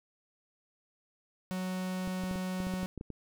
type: tone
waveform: 45% pulse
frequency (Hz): 185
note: F#3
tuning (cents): 0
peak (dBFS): -33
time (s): 1.51-2.86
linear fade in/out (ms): 0
type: clicks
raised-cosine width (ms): 3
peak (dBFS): -27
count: 11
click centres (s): 2.075 / 2.237 / 2.312 / 2.357 / 2.603 / 2.669 / 2.738 / 2.831 / 2.977 / 3.011 / 3.103
effects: none